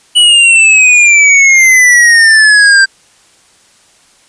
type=exponential sweep; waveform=square; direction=down; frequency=2960 to 1568 Hz; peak=-3 dBFS; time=0.15-2.86 s; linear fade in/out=20 ms; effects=white hiss -46 dBFS RMS until 4.28 s + resampled to 22050 Hz